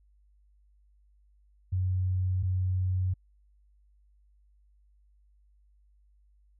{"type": "tone pair in turn", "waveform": "sine", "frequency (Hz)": [92.5, 92.5], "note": ["F#2", "F#2"], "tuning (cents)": [0, 0], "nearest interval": "unison", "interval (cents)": 0, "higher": "neither", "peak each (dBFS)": -25, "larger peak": "neither", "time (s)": [[1.72, 2.43], [2.43, 3.14]], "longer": "neither", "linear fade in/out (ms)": 10, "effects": ["added 50 Hz sine -60 dBFS peak until 6.59 s"]}